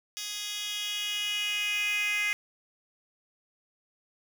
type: tone with high-pass filter sweep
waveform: 10% pulse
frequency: 415.3 Hz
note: G#4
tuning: in tune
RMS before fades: -31 dBFS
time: 0.17-2.33 s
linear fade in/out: 0 ms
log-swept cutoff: 4000 to 2200 Hz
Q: 5.2
effects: none